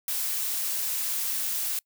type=noise; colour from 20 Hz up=blue; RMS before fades=-29 dBFS; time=0.08-1.79 s; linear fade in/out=2 ms; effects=noise-tail reverb RT60 0.1 s tail -26 dB re dry